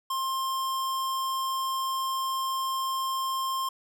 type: tone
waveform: square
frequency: 1059 Hz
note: C6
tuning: 21 cents sharp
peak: -28 dBFS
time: 0.1-3.69 s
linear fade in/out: 5 ms
effects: none